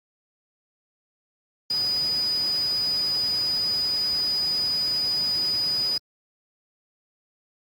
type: tone in noise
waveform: sine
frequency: 4955 Hz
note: D#8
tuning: 8 cents flat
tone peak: -22 dBFS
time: 1.7-5.98 s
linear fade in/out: 5 ms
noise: pink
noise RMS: -39 dBFS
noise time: 1.7-5.98 s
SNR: +14 dB
effects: high-pass 80 Hz 12 dB/octave + Opus 48 kbps